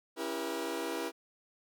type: chord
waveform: sawtooth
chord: C# diminished seventh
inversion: none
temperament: just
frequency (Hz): 277.2 / 332.6 / 399.1 / 479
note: C#4 / E4 / G4 / Bb4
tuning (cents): 0 / +16 / +31 / +47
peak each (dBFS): -39 / -34 / -37 / -35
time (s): 0.16-1.12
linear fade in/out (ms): 50
effects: none